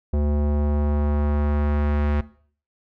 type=tone with low-pass filter sweep; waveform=square; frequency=73.42 Hz; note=D2; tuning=in tune; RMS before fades=-21 dBFS; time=0.13-2.21 s; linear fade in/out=5 ms; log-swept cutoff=560 to 2000 Hz; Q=0.97; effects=noise-tail reverb RT60 0.5 s tail -18 dB re dry